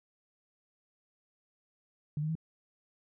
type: tone with pitch steps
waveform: sine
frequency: 149 / 154.88 / 160.99 Hz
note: D3 / D#3 / E3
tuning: +25 / -8 / -41 cents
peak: -30 dBFS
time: 2.17-2.353 s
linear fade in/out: 2 ms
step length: 61 ms
effects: none